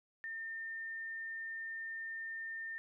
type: tone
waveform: sine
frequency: 1810 Hz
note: A6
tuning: 48 cents sharp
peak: -40 dBFS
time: 0.24-2.78 s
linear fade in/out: 0 ms
effects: none